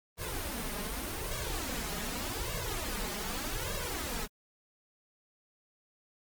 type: noise with flanger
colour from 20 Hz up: pink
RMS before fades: -36 dBFS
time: 0.17-4.28 s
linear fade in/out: 50 ms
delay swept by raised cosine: 1.8 to 4.9 ms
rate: 0.84 Hz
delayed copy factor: +1
effects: Opus 24 kbps